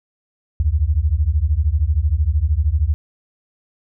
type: beating tone pair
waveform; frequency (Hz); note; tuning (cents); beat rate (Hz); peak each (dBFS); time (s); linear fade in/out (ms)
sine; 69.3 / 82.3; C#2 / E2; 0 / -2; 13; -17; 0.6-2.94; 0
effects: none